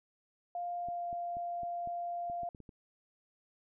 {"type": "tone with pitch glide", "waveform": "sine", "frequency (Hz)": [701, 695.4], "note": ["F5", "F5"], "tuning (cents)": [6, -8], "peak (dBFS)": -35, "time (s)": [0.55, 2.49], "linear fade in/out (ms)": 2, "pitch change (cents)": -14, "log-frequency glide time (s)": [0.78, 1.07]}
{"type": "clicks", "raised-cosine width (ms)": 3, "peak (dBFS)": -38, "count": 10, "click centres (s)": [0.886, 1.129, 1.369, 1.633, 1.874, 2.299, 2.433, 2.548, 2.603, 2.692]}
{"effects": []}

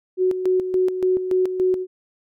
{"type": "tone with tremolo", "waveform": "sine", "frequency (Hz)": 370, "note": "F#4", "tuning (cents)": 0, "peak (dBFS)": -15, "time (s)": [0.17, 1.87], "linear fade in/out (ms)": 50, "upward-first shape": "square", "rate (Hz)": 3.5, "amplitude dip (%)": 60, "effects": []}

